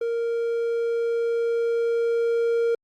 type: tone with level ramp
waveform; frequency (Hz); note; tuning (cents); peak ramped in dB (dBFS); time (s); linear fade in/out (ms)
triangle; 465.2; A#4; -4; -21 to -17; 0.01-2.75; 5
effects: Opus 48 kbps